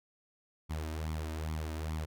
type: tone with flanger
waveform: sawtooth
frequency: 78.4 Hz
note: D#2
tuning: 14 cents sharp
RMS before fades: -37 dBFS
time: 0.69-2.06 s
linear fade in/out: 20 ms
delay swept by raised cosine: 0.88 to 3.28 ms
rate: 2.4 Hz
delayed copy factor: +0.65
effects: none